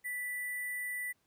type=tone with sample-and-hold; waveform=sine; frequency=1975.5 Hz; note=B6; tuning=in tune; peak=-35 dBFS; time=0.04-1.13 s; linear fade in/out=20 ms; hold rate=11025 Hz; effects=pink hiss -75 dBFS RMS until 1.26 s + high-pass 80 Hz 12 dB/octave